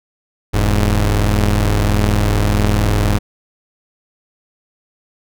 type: tone pair together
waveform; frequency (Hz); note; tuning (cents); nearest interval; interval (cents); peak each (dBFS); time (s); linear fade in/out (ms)
sawtooth; 41.35 / 104.2; E1 / G#2; +6 / +6; octave + major third; 1600; -11; 0.53-3.19; 20
effects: none